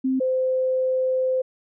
sine tone pair in turn, 261.9 / 516.7 Hz, C4 / C5, +2 / -22 cents, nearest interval octave, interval 1176 cents, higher second, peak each -19 dBFS, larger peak neither, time 0.04-0.2 / 0.2-1.42 s, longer second, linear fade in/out 10 ms, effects none

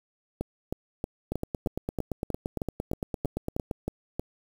two click trains, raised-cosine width 2 ms, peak -16 / -16 dBFS, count 22 / 13, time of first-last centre 1.32-3.712 / 0.41-4.195 s, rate 8.78 / 3.17 Hz, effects 7-bit

